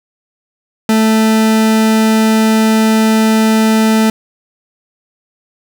40% pulse tone, 220 Hz, A3, in tune, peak -7 dBFS, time 0.89-4.1 s, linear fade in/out 2 ms, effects none

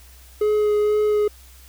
triangle tone with vibrato, 420.8 Hz, G#4, 23 cents sharp, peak -14 dBFS, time 0.41-1.28 s, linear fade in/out 5 ms, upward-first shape sine, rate 2.1 Hz, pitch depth 11 cents each way, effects added 63 Hz sine -45 dBFS peak until 1.68 s + white hiss -50 dBFS RMS until 1.68 s

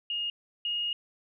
sine tone pair in turn, 2849 / 2862 Hz, F7 / F7, +34 / +42 cents, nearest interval unison, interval 8 cents, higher second, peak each -29 / -28 dBFS, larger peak second, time 0.1-0.3 / 0.65-0.93 s, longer second, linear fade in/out 2 ms, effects none

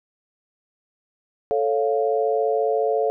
sine chord, A augmented, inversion none, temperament equal, 440 / 554.4 / 698.5 Hz, A4 / C#5 / E#5, 0 / 0 / 0 cents, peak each -21 / -24 / -24 dBFS, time 1.51-3.1 s, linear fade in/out 0 ms, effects none

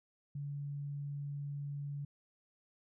sine tone, 143 Hz, D3, 46 cents flat, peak -38 dBFS, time 0.35-2.05 s, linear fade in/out 5 ms, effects none

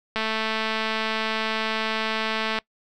click train, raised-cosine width 0.3 ms, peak -10 dBFS, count 535, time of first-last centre 0.16-2.587 s, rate 220 Hz, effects noise-tail reverb RT60 0.1 s tail -23 dB re dry

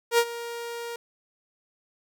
sawtooth tone with ADSR envelope, 470 Hz, A#4, 14 cents sharp, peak -12 dBFS, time 0.11-0.96 s, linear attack 72 ms, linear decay 61 ms, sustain -17 dB, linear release 3 ms, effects none

